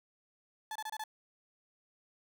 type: tone bursts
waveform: 35% pulse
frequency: 866 Hz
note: A5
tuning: 28 cents flat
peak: -36 dBFS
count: 5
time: 0.71-1.039 s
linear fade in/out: 2 ms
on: 45 ms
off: 26 ms
effects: none